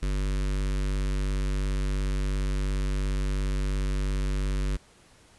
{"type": "tone with notch filter", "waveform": "square", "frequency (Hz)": 48.57, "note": "G1", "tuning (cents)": -15, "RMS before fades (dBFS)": -27, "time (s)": [0.02, 4.77], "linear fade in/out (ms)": 10, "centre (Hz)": 750, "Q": 1.2, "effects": ["pink hiss -57 dBFS RMS until 5.38 s", "resampled to 24000 Hz"]}